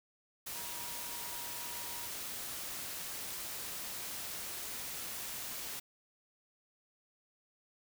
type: tone in noise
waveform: sine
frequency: 955 Hz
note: A#5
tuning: 42 cents sharp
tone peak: -51 dBFS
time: 0.55-2.07 s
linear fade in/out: 10 ms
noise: white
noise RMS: -42 dBFS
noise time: 0.46-5.8 s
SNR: -12 dB
effects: none